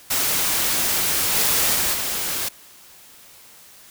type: noise with level steps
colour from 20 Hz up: white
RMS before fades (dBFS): -21 / -19 / -21 / -25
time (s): 0.1-2.49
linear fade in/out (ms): 10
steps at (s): 1.34 / 1.74 / 1.93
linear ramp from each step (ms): 20
effects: white hiss -47 dBFS RMS until 3.9 s